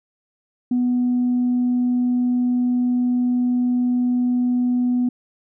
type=tone; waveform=sine; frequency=246.9 Hz; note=B3; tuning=in tune; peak=-15 dBFS; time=0.71-5.09 s; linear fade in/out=5 ms; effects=tanh soft clip ceiling -13 dBFS